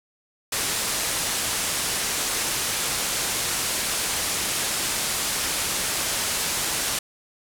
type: low-pass noise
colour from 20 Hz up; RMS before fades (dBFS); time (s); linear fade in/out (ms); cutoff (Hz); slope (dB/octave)
white; -26; 0.52-6.99; 5; 11000; 24
effects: none